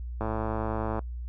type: click train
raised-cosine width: 1 ms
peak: -17 dBFS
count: 87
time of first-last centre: 0.21-0.992 s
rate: 110 Hz
effects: noise-tail reverb RT60 0.1 s tail -24 dB re dry + added 60 Hz sine -33 dBFS peak until 1.28 s